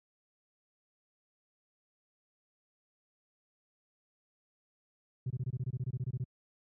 sine tone bursts, 126.2 Hz, B2, 38 cents sharp, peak -29 dBFS, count 15, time 5.26-6.24 s, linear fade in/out 5 ms, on 42 ms, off 25 ms, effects tanh soft clip ceiling -29 dBFS + high-pass 80 Hz 12 dB/octave

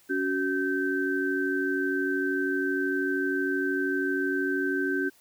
sine tone cluster, 281.1 / 374 / 1551 Hz, C#4 / F#4 / G6, +24 / +19 / -19 cents, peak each -29 dBFS, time 0.09-5.1 s, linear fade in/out 20 ms, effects white hiss -60 dBFS RMS until 5.2 s

